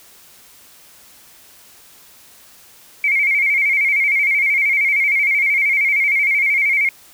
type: tone with vibrato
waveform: sine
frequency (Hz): 2217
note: C#7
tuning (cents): 0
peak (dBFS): -13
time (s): 3.04-6.89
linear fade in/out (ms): 2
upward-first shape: square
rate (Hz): 13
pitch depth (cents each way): 59
effects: white hiss -46 dBFS RMS until 7.13 s